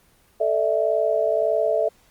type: chord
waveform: sine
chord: A suspended fourth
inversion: none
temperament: equal with one note detuned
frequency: 440 / 597.6 / 659.3 Hz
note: A4 / D5 / E5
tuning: 0 / +30 / 0 cents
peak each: -24 / -23 / -21 dBFS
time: 0.4-1.89 s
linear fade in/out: 10 ms
effects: pink hiss -58 dBFS RMS until 2.1 s + Opus 24 kbps